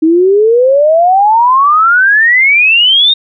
sine exponential sweep, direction up, 311.1 to 3729 Hz, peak -4 dBFS, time 0.02-3.14 s, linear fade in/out 10 ms, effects none

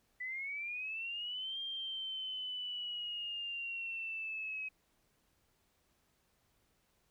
sine linear two-way sweep, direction up then down, 1975.5 to 3200 to 2540 Hz, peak -38 dBFS, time 0.2-4.69 s, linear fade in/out 10 ms, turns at 1.59 s, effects pink hiss -75 dBFS RMS until 7.1 s

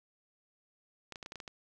clicks, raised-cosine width 0.2 ms, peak -26 dBFS, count 8, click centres 1.123 / 1.158 / 1.228 / 1.261 / 1.321 / 1.357 / 1.402 / 1.478 s, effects none

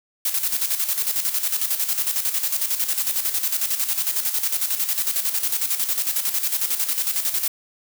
blue noise with tremolo, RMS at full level -21 dBFS, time 0.25-7.48 s, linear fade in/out 5 ms, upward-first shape square, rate 11 Hz, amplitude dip 60%, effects none

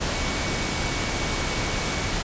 sine tone in noise, 2250 Hz, C#7, 25 cents sharp, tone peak -35 dBFS, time 0.12-2.12 s, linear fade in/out 20 ms, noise pink, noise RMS -26 dBFS, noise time 0-2.23 s, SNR -12 dB, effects resampled to 16000 Hz

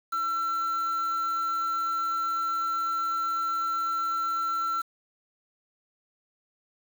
triangle tone with quantisation, 1346 Hz, E6, 36 cents sharp, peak -24 dBFS, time 0.12-4.82 s, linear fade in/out 10 ms, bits 7, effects none

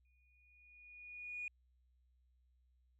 sine tone with exponential growth, 2453 Hz, D#7, 25 cents flat, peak -39 dBFS, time 0.05-1.48 s, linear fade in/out 2 ms, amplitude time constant 310 ms, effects tanh soft clip ceiling -35 dBFS + added 62 Hz sine -70 dBFS peak until 2.99 s

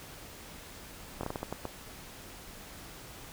slowing click train, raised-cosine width 1 ms, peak -20 dBFS, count 8, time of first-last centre 1.21-1.653 s, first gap 23 ms, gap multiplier 1.33, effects pink hiss -48 dBFS RMS until 3.32 s

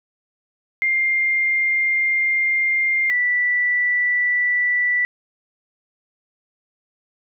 sine tone pair in turn, 2108 / 1967.2 Hz, C7 / B6, +12 / -7 cents, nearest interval minor second, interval 119 cents, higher first, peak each -16 dBFS, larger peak neither, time 0.82-3.1 / 3.1-5.05 s, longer first, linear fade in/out 0 ms, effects none

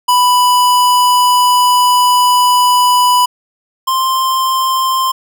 square tone pair in turn, 990 / 1048.9 Hz, B5 / C6, +4 / +4 cents, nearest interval minor second, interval 100 cents, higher second, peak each -8 / -12 dBFS, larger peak first, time 0.08-3.26 / 3.87-5.12 s, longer first, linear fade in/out 10 ms, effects none

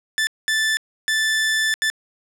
sawtooth tone bursts at uneven times, 1758 Hz, A6, 2 cents flat, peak -14 dBFS, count 4, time 0.18-0.27 / 0.48-0.77 / 1.08-1.74 / 1.82-1.9 s, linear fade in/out 0 ms, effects low-pass 10000 Hz 12 dB/octave

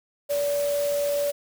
sine tone in noise, 575 Hz, D5, 37 cents flat, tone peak -22 dBFS, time 0.29-1.32 s, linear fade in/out 20 ms, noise white, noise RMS -36 dBFS, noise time 0.29-1.32 s, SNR +11 dB, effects none

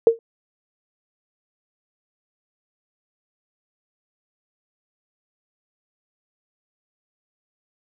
sine tone with exponential decay, 458.4 Hz, A#4, 29 cents flat, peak -5 dBFS, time 0.07-0.19 s, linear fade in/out 1 ms, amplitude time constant 24 ms, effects none

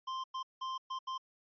square tone bursts at uneven times, 1046.5 Hz, C6, in tune, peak -37 dBFS, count 5, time 0.07-0.24 / 0.34-0.43 / 0.61-0.78 / 0.9-0.99 / 1.07-1.18 s, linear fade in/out 10 ms, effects resampled to 11025 Hz

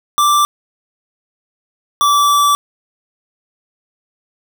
square tone pair in turn, 1174.7 / 1157.2 Hz, D6 / D6, 0 / -26 cents, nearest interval unison, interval 26 cents, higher first, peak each -10 dBFS, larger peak neither, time 0.18-0.45 / 2.01-2.55 s, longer second, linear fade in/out 0 ms, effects none

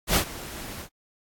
pink noise with ADSR envelope, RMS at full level -19 dBFS, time 0.07-0.89 s, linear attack 83 ms, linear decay 91 ms, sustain -19 dB, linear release 80 ms, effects AAC 64 kbps

